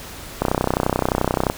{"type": "click train", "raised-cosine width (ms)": 1, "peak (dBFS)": -3, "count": 35, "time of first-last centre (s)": [0.42, 1.499], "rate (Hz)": 31.5, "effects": ["pink hiss -36 dBFS RMS until 1.57 s"]}